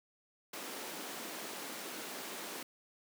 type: high-pass noise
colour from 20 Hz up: pink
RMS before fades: -44 dBFS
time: 0.53-2.63 s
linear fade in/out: 5 ms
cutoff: 240 Hz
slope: 24 dB/octave
effects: none